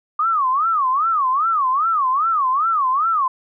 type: tone with vibrato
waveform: sine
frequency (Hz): 1174.7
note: D6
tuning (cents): 0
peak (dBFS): -15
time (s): 0.19-3.28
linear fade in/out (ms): 5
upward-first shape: sine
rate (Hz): 2.5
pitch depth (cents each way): 250
effects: none